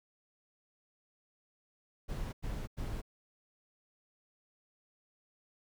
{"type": "noise bursts", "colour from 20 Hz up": "brown", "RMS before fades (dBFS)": -38, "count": 3, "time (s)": [2.08, 3.018], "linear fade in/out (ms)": 20, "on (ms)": 250, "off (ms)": 94, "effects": []}